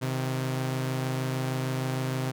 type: tone pair together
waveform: sawtooth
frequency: 130.02 / 156.5 Hz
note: C3 / D#3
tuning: -11 / +10 cents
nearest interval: minor third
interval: 321 cents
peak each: -24 / -32 dBFS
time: 0.01-2.32 s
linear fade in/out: 20 ms
effects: none